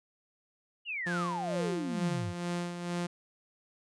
sine exponential sweep, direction down, 2960 to 88.1 Hz, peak -33 dBFS, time 0.85-2.34 s, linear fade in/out 50 ms
sawtooth tone with tremolo, 174.61 Hz, F3, in tune, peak -27 dBFS, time 1.06-3.07 s, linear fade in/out 10 ms, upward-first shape sine, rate 2.2 Hz, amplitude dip 55%
effects resampled to 22050 Hz

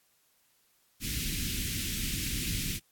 pink band-stop noise, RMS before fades -33 dBFS, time 1-2.8 s, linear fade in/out 50 ms, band 270 to 2200 Hz, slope 24 dB/octave, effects white hiss -69 dBFS RMS until 2.91 s + AAC 64 kbps

